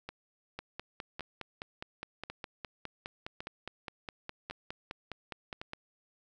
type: two click trains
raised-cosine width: 0.3 ms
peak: -23 / -24 dBFS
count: 26 / 6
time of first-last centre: 0.59-5.734 / 0.09-5.615 s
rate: 4.86 / 0.905 Hz
effects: none